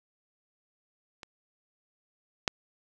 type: clicks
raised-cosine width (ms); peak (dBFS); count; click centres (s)
0.2; -25 / -7; 2; 1.232 / 2.478
effects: none